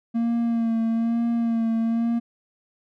triangle tone with vibrato, 230.1 Hz, A#3, 22 cents flat, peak -18 dBFS, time 0.14-2.2 s, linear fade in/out 20 ms, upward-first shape sine, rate 1.1 Hz, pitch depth 29 cents each way, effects none

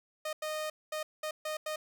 sawtooth tone bursts at uneven times, 617 Hz, D#5, 15 cents flat, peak -30 dBFS, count 6, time 0.25-0.33 / 0.42-0.7 / 0.92-1.03 / 1.23-1.31 / 1.45-1.57 / 1.66-1.76 s, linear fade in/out 5 ms, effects none

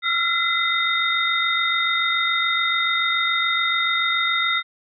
sine tone cluster, 1336 / 1383 / 2033 / 3687 Hz, E6 / F6 / B6 / A#7, +23 / -17 / +50 / -20 cents, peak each -28 / -25 / -22 / -23 dBFS, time 0.02-4.63 s, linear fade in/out 50 ms, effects none

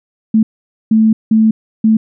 sine tone bursts at uneven times, 220 Hz, A3, in tune, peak -6 dBFS, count 4, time 0.34-0.43 / 0.91-1.13 / 1.31-1.51 / 1.84-1.97 s, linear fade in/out 5 ms, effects none

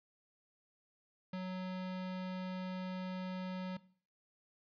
square tone, 185 Hz, F#3, in tune, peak -39 dBFS, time 1.33-3.77 s, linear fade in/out 5 ms, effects noise-tail reverb RT60 0.5 s tail -19 dB re dry + resampled to 11025 Hz

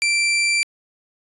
sawtooth tone, 2349 Hz, D7, in tune, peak -13 dBFS, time 0.02-0.63 s, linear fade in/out 0 ms, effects resampled to 24000 Hz

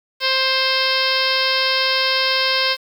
harmonic tone with a mistuned harmonic, 526 Hz, C5, 9 cents sharp, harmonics 1 / 2 / 3 / 4 / 5 / 6 / 7 / 8 / 9 / 10, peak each -25 / -25 / -25 / -25 / -25 / -25 / -25 / -25 / -25 / -25 dBFS, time 0.2-2.77 s, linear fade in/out 50 ms, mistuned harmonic 7, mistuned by +17 cents, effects 7-bit

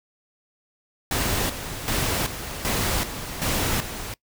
pink noise with tremolo, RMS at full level -24 dBFS, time 1.11-4.14 s, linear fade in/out 2 ms, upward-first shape square, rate 1.3 Hz, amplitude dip 65%, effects noise-tail reverb RT60 0.1 s tail -22 dB re dry

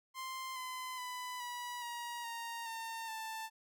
sawtooth tone with pitch steps, 1046.5 / 1022 / 998.1 / 974.7 / 951.9 / 929.6 / 907.9 / 886.6 Hz, C6 / C6 / B5 / B5 / A#5 / A#5 / A#5 / A5, 0 / -41 / +18 / -23 / +36 / -5 / -46 / +13 cents, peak -37 dBFS, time 0.14-3.5 s, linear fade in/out 50 ms, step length 420 ms, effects none

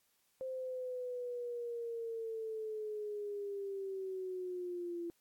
sine linear sweep, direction down, 523.3 to 339.4 Hz, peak -38 dBFS, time 0.41-5.1 s, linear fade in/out 0 ms, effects white hiss -75 dBFS RMS until 5.2 s + AAC 64 kbps

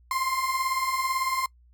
35% pulse beating tone pair, 1038 / 1056 Hz, C6 / C6, -14 / +16 cents, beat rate 18 Hz, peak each -29 / -25 dBFS, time 0.11-1.46 s, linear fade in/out 2 ms, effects noise-tail reverb RT60 0.1 s tail -23 dB re dry + added 60 Hz sine -54 dBFS peak until 1.73 s

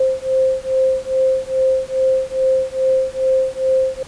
sine beating tone pair, 523.3 / 525.7 Hz, C5 / C5, 0 / +8 cents, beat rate 2.4 Hz, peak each -17 dBFS, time 0-4.03 s, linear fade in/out 5 ms, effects pink hiss -40 dBFS RMS until 4.07 s + resampled to 22050 Hz

